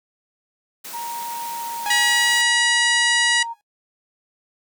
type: high-pass noise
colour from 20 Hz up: white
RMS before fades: -35 dBFS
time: 0.84-2.42 s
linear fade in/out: 10 ms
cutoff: 140 Hz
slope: 48 dB/octave
type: tone with pitch glide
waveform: sine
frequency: 939 to 927.1 Hz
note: A#5 to A#5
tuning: +12 to -10 cents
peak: -27 dBFS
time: 0.93-3.54 s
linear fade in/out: 20 ms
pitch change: -22 cents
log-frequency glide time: 1.28-2.34 s
type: tone with exponential decay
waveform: sawtooth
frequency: 830.6 Hz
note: G#5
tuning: in tune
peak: -19 dBFS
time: 1.86-3.61 s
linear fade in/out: 0 ms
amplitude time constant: 380 ms
type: harmonic tone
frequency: 964 Hz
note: B5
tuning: 42 cents flat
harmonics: 2 / 3 / 4 / 5 / 6 / 7 / 8 / 9 / 10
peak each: -19 / -23 / -25 / -27 / -29 / -30 / -31 / -32 / -33 dBFS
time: 1.9-3.43 s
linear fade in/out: 5 ms
effects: noise-tail reverb RT60 0.1 s tail -18 dB re dry